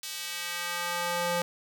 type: tone with high-pass filter sweep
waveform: square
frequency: 174.1 Hz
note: F3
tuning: 5 cents flat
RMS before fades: -32 dBFS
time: 0.03-1.42 s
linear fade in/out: 2 ms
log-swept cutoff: 4000 to 430 Hz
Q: 0.89
effects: none